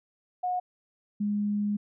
sine tone pair in turn, 726 / 206.5 Hz, F#5 / G#3, -33 / -10 cents, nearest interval octave + minor seventh, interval 2177 cents, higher first, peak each -26 / -25 dBFS, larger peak second, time 0.43-0.6 / 1.2-1.77 s, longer second, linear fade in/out 10 ms, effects none

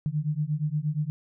sine beating tone pair, 146.83 / 155.33 Hz, D3 / D#3, 0 / -3 cents, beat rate 8.5 Hz, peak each -28 dBFS, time 0.06-1.1 s, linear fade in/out 0 ms, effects none

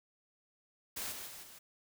white noise with level steps, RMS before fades -40 / -45 / -49 / -54 dBFS, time 0.96-1.59 s, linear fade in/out 10 ms, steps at 1.11 / 1.26 / 1.42 s, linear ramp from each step 20 ms, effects none

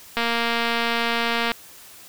click train, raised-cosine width 0.3 ms, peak -7 dBFS, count 315, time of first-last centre 0.17-1.518 s, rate 233 Hz, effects white hiss -45 dBFS RMS until 2.08 s

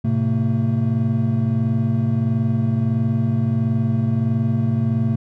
triangle tone cluster, 109.2 / 130.7 / 225.2 Hz, A2 / C3 / A3, -13 / -1 / +40 cents, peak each -19 dBFS, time 0.04-5.16 s, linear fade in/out 10 ms, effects none

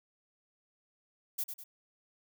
violet noise with echo, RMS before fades -34 dBFS, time 1.38-1.44 s, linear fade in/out 10 ms, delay 100 ms, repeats 2, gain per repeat -7 dB, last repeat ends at 1.64 s, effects none

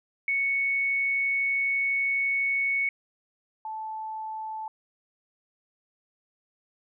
sine tone pair in turn, 2217 / 874.2 Hz, C#7 / A5, 0 / -11 cents, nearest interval octave + major third, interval 1611 cents, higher first, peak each -23 / -32 dBFS, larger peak first, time 0.28-2.89 / 3.65-4.68 s, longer first, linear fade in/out 2 ms, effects none

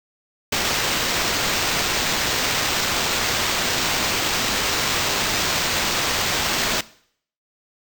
violet noise with sample-and-hold, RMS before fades -22 dBFS, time 0.52-6.81 s, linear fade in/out 5 ms, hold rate 11025 Hz, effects noise-tail reverb RT60 0.6 s tail -19 dB re dry

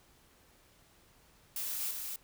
blue noise with echo, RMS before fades -37 dBFS, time 1.56-1.91 s, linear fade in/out 2 ms, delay 250 ms, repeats 1, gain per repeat -3 dB, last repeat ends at 2.16 s, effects pink hiss -64 dBFS RMS until 2.23 s

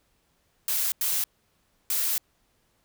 blue noise bursts at uneven times, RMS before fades -26 dBFS, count 3, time 0.68-0.92 / 1.01-1.24 / 1.9-2.18 s, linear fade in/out 2 ms, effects pink hiss -69 dBFS RMS until 2.84 s

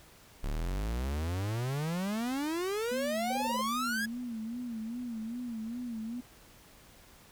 45% pulse exponential sweep, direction up, 33.89 to 1696 Hz, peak -31 dBFS, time 0.43-4.06 s, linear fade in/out 10 ms
sine tone with vibrato, 233.1 Hz, A#3, in tune, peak -35 dBFS, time 2.91-6.21 s, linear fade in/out 10 ms, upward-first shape sine, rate 2.5 Hz, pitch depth 110 cents each way
sine tone bursts, 527 Hz, C5, 12 cents sharp, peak -35 dBFS, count 7, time 3.3-3.615 s, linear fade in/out 5 ms, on 27 ms, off 21 ms
effects pink hiss -57 dBFS RMS until 7.31 s

